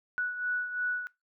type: beating tone pair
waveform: sine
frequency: 1474 / 1476.9 Hz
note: F#6 / F#6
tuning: -7 / -4 cents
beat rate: 2.9 Hz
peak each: -30 / -37 dBFS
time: 0.18-1.07 s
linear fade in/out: 0 ms
effects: noise-tail reverb RT60 0.2 s tail -20 dB re dry